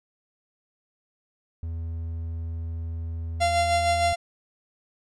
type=tone; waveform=triangle; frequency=82.41 Hz; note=E2; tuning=in tune; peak=-27 dBFS; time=1.63-4.13 s; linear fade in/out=0 ms
type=tone with tremolo; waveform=45% pulse; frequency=690 Hz; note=F5; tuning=21 cents flat; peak=-19 dBFS; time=3.4-4.16 s; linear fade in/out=20 ms; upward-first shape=sine; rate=6.5 Hz; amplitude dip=40%
effects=resampled to 22050 Hz